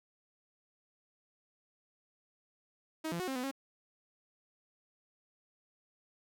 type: tone with pitch steps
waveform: sawtooth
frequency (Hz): 316.7 / 170.7 / 366.7 / 266 / 251.1 / 271.7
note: D#4 / F3 / F#4 / C4 / B3 / C#4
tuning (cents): +31 / -39 / -15 / +29 / +29 / -35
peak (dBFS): -31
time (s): 3.04-3.514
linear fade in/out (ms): 10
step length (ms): 79
effects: none